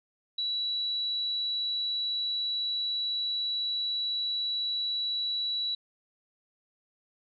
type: tone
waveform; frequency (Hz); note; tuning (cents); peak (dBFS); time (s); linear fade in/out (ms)
sine; 3926; B7; -11; -28; 0.38-5.75; 5
effects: none